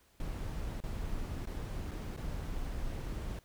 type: noise with dropouts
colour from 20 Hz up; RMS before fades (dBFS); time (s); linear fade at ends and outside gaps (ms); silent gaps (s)
brown; -38; 0.2-3.39; 1; 0.803-0.838 / 1.456-1.472 / 1.911-1.915 / 2.164-2.175
effects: pink hiss -67 dBFS RMS until 3.44 s